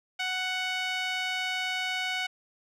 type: tone with band-pass filter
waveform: sawtooth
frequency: 742 Hz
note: F#5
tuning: 5 cents sharp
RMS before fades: -31 dBFS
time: 0.19-2.27 s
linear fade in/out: 10 ms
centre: 2600 Hz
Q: 1.6
effects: none